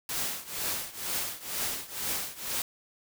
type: noise with tremolo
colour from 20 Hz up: white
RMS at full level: -30 dBFS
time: 0.09-2.62 s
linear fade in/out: 2 ms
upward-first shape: triangle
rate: 2.1 Hz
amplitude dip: 90%
effects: none